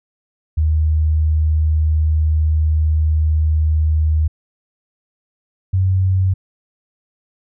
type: tone pair in turn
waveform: sine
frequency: 77.78 / 93.73 Hz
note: D#2 / F#2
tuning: 0 / +23 cents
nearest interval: minor third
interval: 323 cents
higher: second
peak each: -12 dBFS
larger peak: neither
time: 0.57-4.28 / 5.73-6.34 s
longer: first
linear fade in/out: 10 ms
effects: none